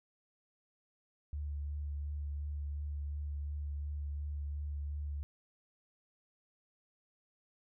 sine tone with vibrato, 72.9 Hz, D2, 12 cents flat, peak -36 dBFS, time 1.33-5.23 s, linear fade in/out 0 ms, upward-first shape sine, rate 2.8 Hz, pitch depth 17 cents each way, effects none

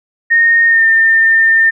sine tone with pitch glide, 1847 to 1805.9 Hz, A#6 to A6, -16 to +45 cents, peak -6 dBFS, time 0.3-1.71 s, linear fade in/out 20 ms, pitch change -39 cents, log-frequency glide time 0.67-0.84 s, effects none

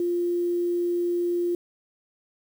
sine tone with quantisation, 348.8 Hz, F4, 2 cents flat, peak -22 dBFS, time 0-1.55 s, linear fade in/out 2 ms, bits 8, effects none

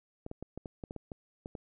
clicks, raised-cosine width 2 ms, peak -27 dBFS, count 11, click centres 0.264 / 0.314 / 0.426 / 0.576 / 0.658 / 0.838 / 0.909 / 0.963 / 1.118 / 1.459 / 1.552 s, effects none

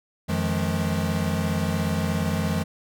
square tone cluster, 89.5 / 158.6 / 175.6 / 212.5 Hz, F2 / D#3 / F3 / G#3, +43 / +33 / +10 / +40 cents, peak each -29 dBFS, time 0.28-2.64 s, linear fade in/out 20 ms, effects none

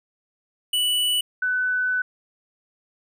square / sine tone pair in turn, 2960 / 1500.7 Hz, F#7 / F#6, 0 / +24 cents, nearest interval octave, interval 1176 cents, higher first, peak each -20 / -20 dBFS, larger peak neither, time 0.73-1.21 / 1.42-2.02 s, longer second, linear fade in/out 5 ms, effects none

